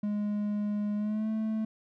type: tone with pitch glide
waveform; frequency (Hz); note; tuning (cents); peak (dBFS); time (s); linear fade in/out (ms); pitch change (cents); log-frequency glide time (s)
triangle; 207.7 to 218.8; G#3 to A3; 0 to -9; -26; 0.03-1.65; 5; +91; 0.96-1.29
effects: none